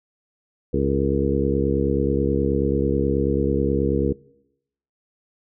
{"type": "harmonic tone with a mistuned harmonic", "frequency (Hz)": 69.3, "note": "C#2", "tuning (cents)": 0, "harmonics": [1, 2, 3, 4, 5, 6, 7], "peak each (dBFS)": [-26, -26, -26, -26, -26, -26, -26], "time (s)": [0.73, 4.13], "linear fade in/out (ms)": 10, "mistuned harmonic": 7, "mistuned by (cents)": -40, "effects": ["noise-tail reverb RT60 0.8 s tail -22 dB re dry"]}